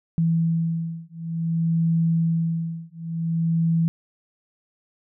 sine beating tone pair, 164.81 / 165.36 Hz, E3 / E3, 0 / +6 cents, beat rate 0.55 Hz, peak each -23 dBFS, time 0.18-3.88 s, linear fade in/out 0 ms, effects none

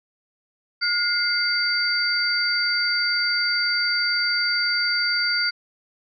sine tone cluster, 1430 / 2099 / 4636 Hz, F6 / C7 / D8, +41 / +5 / -23 cents, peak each -24 / -27 / -22 dBFS, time 0.81-5.51 s, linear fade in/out 20 ms, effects none

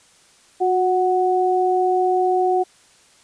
sine tone pair together, 365.1 / 740 Hz, F#4 / F#5, -23 / 0 cents, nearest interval octave, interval 1223 cents, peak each -18 dBFS, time 0.6-2.64 s, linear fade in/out 20 ms, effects white hiss -53 dBFS RMS until 3.23 s + resampled to 22050 Hz

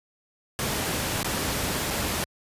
pink noise with dropouts, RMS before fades -27 dBFS, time 0.59-2.24 s, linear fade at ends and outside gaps 0 ms, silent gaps 1.23-1.245 / 1.903-1.907 s, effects high-pass 60 Hz 12 dB/octave + resampled to 32000 Hz

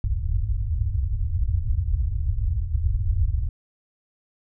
white low-pass noise, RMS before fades -23 dBFS, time 0.04-3.49 s, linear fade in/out 2 ms, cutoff 100 Hz, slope 48 dB/octave, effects none

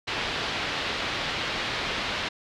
white low-pass noise, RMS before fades -30 dBFS, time 0.07-2.29 s, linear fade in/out 10 ms, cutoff 3900 Hz, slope 24 dB/octave, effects none

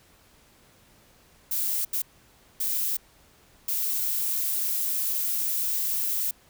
violet noise bursts at uneven times, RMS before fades -27 dBFS, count 4, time 1.51-1.85 / 1.93-2.02 / 2.6-2.97 / 3.68-6.31 s, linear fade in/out 5 ms, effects pink hiss -58 dBFS RMS until 6.49 s

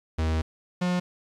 45% pulse tone pair in turn, 79.8 / 179.14 Hz, D#2 / F3, +44 / +44 cents, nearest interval octave + major second, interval 1400 cents, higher second, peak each -23 dBFS, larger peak neither, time 0.18-0.42 / 0.81-1 s, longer first, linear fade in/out 10 ms, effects low-pass 6000 Hz 12 dB/octave + 10-bit

